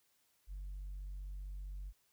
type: tone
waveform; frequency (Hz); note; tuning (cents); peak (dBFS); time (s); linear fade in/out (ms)
sine; 47.71; G1; -46; -40; 0.47-1.93; 50
effects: tanh soft clip ceiling -40 dBFS + white hiss -75 dBFS RMS until 2.12 s